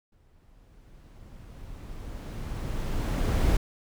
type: noise with exponential growth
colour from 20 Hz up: brown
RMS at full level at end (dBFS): -21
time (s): 0.12-3.57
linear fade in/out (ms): 5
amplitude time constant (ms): 750
effects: none